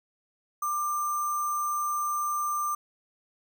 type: tone with sample-and-hold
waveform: sine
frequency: 1188 Hz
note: D6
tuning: 20 cents sharp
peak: -26 dBFS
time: 0.62-2.75 s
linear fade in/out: 5 ms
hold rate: 7350 Hz
effects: none